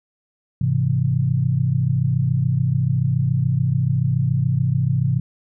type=chord; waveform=sine; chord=Ab augmented; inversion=none; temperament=equal; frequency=103.83 / 130.81 / 164.81 Hz; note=Ab2 / C3 / E3; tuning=0 / 0 / 0 cents; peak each=-23 / -18 / -23 dBFS; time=0.61-5.2 s; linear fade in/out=5 ms; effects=none